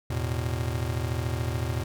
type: chord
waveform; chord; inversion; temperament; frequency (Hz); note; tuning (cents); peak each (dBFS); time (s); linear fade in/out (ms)
square; E suspended fourth; none; just; 82.41 / 109.88 / 123.61; E2 / A2 / B2; 0 / -2 / +2; -32; 0.1-1.84; 5
effects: none